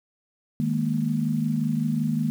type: chord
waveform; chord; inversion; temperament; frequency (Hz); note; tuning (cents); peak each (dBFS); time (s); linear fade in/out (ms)
sine; D# suspended fourth; none; equal; 155.56 / 207.7 / 233.1; D#3 / G#3 / A#3; 0 / 0 / 0; -26 / -28 / -25; 0.6-2.3; 0
effects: 8-bit

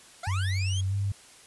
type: linear sweep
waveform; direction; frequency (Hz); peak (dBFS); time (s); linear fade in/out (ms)
25% pulse; up; 654 to 3322; -30; 0.23-0.81; 5
type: tone with pitch glide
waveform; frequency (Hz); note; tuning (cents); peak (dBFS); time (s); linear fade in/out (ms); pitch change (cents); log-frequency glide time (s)
sine; 95.2 to 99.47; F#2 to G2; +50 to +26; -25; 0.27-1.12; 5; +76; 0.88-0.94
effects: white hiss -52 dBFS RMS until 1.46 s + resampled to 24000 Hz

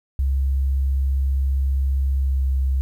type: tone with pitch glide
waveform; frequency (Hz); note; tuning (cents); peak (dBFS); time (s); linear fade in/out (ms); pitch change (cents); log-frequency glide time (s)
sine; 67.5 to 66.49; C#2 to C2; -45 to +28; -17; 0.19-2.81; 0; -27; 2.19-2.44
effects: 9-bit

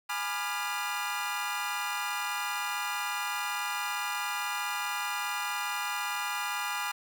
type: chord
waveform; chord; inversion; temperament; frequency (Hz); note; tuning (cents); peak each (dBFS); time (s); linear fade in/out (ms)
25% pulse; G# diminished seventh; none; equal with one note detuned; 830.6 / 987.8 / 1203.5 / 1396.9; G#5 / B5 / D6 / F6; 0 / 0 / +42 / 0; -33; 0.09-6.92; 10
effects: none

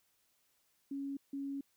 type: tone bursts at uneven times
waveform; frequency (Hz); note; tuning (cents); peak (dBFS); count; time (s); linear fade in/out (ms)
sine; 277.3; C#4; +1; -37; 2; 0.91-1.17 / 1.33-1.61; 5
effects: white hiss -75 dBFS RMS until 1.76 s

